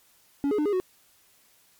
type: tone with pitch steps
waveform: triangle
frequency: 282.3 / 419.3 / 300 / 411.8 / 369.6 Hz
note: C#4 / G#4 / D4 / G#4 / F#4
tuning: +32 / +17 / +37 / -15 / -2 cents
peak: -20 dBFS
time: 0.44-0.8 s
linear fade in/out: 0 ms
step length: 72 ms
effects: white hiss -61 dBFS RMS until 1.79 s + MP3 96 kbps